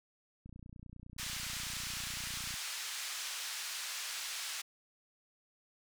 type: click train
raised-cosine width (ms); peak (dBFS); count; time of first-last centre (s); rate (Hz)
5; -38; 63; 0.46-2.541; 29.8
type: band-pass noise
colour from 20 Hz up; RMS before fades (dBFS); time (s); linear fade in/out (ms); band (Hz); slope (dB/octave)
white; -41; 1.18-4.62; 10; 1300 to 6900; 12
effects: none